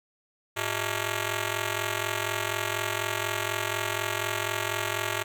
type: ring-modulated tone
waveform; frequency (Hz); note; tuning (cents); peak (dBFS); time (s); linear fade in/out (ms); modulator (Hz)
5% pulse; 253.9; B3; +48; -13; 0.56-5.24; 20; 149
effects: none